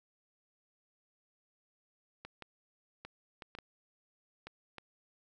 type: clicks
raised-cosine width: 0.3 ms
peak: -29 dBFS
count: 8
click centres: 2.25 / 2.423 / 3.05 / 3.422 / 3.551 / 3.587 / 4.47 / 4.783 s
effects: none